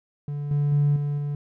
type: tone with level steps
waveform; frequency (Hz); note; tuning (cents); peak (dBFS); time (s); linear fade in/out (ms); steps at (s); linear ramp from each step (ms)
triangle; 145; D3; -22; -25 / -17 / -14 / -21 / -23; 0.28-1.35; 2; 0.51 / 0.72 / 0.96 / 1.18; 2
effects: tanh soft clip ceiling -13 dBFS